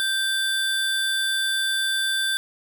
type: tone pair together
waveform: square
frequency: 1568 / 3520 Hz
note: G6 / A7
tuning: 0 / 0 cents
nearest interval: octave + major second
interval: 1400 cents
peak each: -25 dBFS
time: 0-2.37 s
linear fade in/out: 0 ms
effects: none